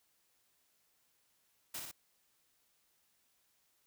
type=noise with echo; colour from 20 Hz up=white; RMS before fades=-42 dBFS; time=1.74-1.8 s; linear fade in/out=5 ms; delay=57 ms; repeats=2; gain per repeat=-3 dB; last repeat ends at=1.914 s; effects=white hiss -75 dBFS RMS until 3.86 s